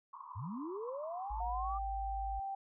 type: band-pass noise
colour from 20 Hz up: white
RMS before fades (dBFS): -50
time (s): 0.13-1.41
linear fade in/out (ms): 5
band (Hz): 960 to 1100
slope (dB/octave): 96
type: linear sweep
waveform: sine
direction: up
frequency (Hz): 80.2 to 1200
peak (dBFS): -39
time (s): 0.35-1.79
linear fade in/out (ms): 20
type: tone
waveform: sine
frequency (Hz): 53.6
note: A1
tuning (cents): -45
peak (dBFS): -39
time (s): 1.3-2.4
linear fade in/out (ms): 10
type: tone with pitch glide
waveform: sine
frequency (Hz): 726 to 782.6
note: F#5 to G5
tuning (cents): -33 to -3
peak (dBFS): -37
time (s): 1.4-2.55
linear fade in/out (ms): 5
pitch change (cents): +130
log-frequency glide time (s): 1.51-1.71
effects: none